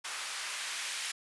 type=noise with band-pass filter sweep; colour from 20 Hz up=blue; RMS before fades=-38 dBFS; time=0.04-1.12 s; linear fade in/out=10 ms; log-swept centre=1300 to 2000 Hz; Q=0.89; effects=resampled to 24000 Hz